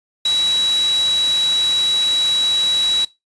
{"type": "tone in noise", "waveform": "sine", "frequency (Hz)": 3900, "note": "B7", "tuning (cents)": -23, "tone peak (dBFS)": -14, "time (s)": [0.25, 3.05], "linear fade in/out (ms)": 5, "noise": "white", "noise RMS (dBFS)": -27, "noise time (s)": [0.25, 3.05], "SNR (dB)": 10, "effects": ["noise-tail reverb RT60 0.2 s tail -19 dB re dry", "resampled to 22050 Hz"]}